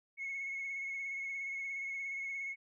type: tone with vibrato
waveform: sine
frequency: 2188 Hz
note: C#7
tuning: 23 cents flat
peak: -36 dBFS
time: 0.17-2.56 s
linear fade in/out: 50 ms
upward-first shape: sine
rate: 17 Hz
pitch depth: 25 cents each way
effects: tanh soft clip ceiling -34 dBFS